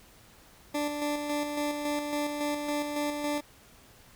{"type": "tone with tremolo", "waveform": "20% pulse", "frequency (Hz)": 293.7, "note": "D4", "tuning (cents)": 0, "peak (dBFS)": -23, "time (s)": [0.74, 3.41], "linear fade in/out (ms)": 10, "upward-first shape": "square", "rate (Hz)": 3.6, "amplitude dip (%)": 40, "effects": ["pink hiss -56 dBFS RMS until 4.15 s"]}